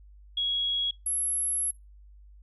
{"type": "tone pair in turn", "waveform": "sine", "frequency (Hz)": [3322, 11174], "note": ["G#7", "F9"], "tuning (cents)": [0, 0], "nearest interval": "octave + major sixth", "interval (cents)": 2100, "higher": "second", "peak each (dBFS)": -25, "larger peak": "neither", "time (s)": [[0.37, 0.91], [1.06, 1.71]], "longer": "second", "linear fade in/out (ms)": 5, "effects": ["noise-tail reverb RT60 0.2 s tail -23 dB re dry", "added 50 Hz sine -49 dBFS peak until 2.42 s"]}